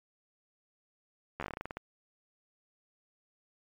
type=slowing click train; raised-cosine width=0.5 ms; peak=-22 dBFS; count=13; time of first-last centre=1.4-1.77 s; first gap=12 ms; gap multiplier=1.16; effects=MP3 96 kbps